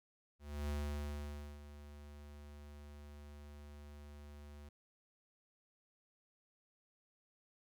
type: tone with ADSR envelope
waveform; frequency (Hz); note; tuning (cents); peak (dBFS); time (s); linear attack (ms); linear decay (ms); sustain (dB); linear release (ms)
square; 73.2; D2; -5; -37; 0.39-4.69; 300; 900; -15; 5
effects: none